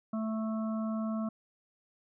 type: harmonic tone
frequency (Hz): 220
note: A3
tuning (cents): 0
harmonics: 1 / 3 / 5 / 6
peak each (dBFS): -31 / -41 / -45 / -47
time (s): 0.13-1.29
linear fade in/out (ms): 5
effects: none